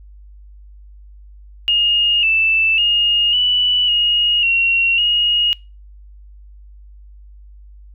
sine tone with pitch steps, 2848 / 2646 / 2850 / 2963 / 2872 / 2740 / 2874 Hz, F7 / E7 / F7 / F#7 / F7 / F7 / F7, +33 / +6 / +34 / +2 / +48 / -34 / +49 cents, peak -12 dBFS, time 1.68-5.53 s, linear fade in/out 0 ms, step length 550 ms, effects noise-tail reverb RT60 0.3 s tail -24 dB re dry + added 50 Hz sine -38 dBFS peak until 7.94 s

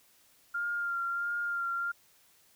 sine tone with vibrato, 1396.9 Hz, F6, in tune, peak -30 dBFS, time 0.54-1.92 s, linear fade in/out 10 ms, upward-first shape sine, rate 1.5 Hz, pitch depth 22 cents each way, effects white hiss -64 dBFS RMS until 2.55 s

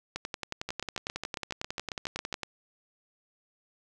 two click trains, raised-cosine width 0.2 ms, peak -16 / -17 dBFS, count 26 / 13, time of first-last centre 0.16-2.433 / 0.69-2.327 s, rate 11 / 7.33 Hz, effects none

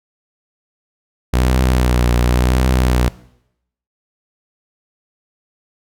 sawtooth tone with vibrato, 61.74 Hz, B1, in tune, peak -8 dBFS, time 1.33-3.09 s, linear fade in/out 10 ms, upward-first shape triangle, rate 0.93 Hz, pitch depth 62 cents each way, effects noise-tail reverb RT60 0.8 s tail -20 dB re dry

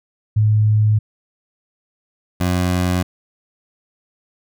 sine / 20% pulse tone pair in turn, 107.1 / 90.06 Hz, A2 / F#2, -46 / -46 cents, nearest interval minor third, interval 300 cents, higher first, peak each -11 dBFS, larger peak neither, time 0.36-0.99 / 2.4-3.03 s, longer neither, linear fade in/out 10 ms, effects none

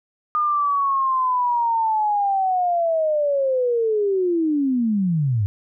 sine linear sweep, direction down, 1221 to 95 Hz, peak -17 dBFS, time 0.35-5.46 s, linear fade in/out 0 ms, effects none

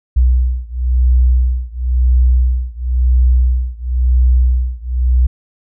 sine beating tone pair, 61.8 / 62.77 Hz, B1 / B1, +2 / +29 cents, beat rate 0.97 Hz, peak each -12 / -13 dBFS, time 0.16-5.27 s, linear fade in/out 10 ms, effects none

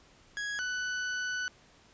40% pulse tone pair in turn, 1661.2 / 1491.5 Hz, G#6 / F#6, 0 / +13 cents, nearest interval major second, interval 187 cents, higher first, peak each -32 / -31 dBFS, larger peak second, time 0.37-0.59 / 0.59-1.48 s, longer second, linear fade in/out 0 ms, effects pink hiss -60 dBFS RMS until 1.93 s + resampled to 16000 Hz

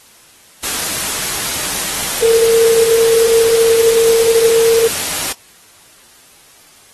sine tone in noise, 456.7 Hz, A#4, 36 cents flat, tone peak -8 dBFS, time 2.22-4.88 s, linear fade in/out 10 ms, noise white, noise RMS -19 dBFS, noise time 0.63-5.33 s, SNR +8 dB, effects white hiss -45 dBFS RMS until 6.93 s + AAC 32 kbps

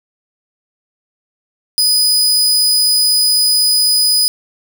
sawtooth tone, 4978 Hz, D#8, in tune, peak -7 dBFS, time 1.78-4.28 s, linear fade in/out 0 ms, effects none

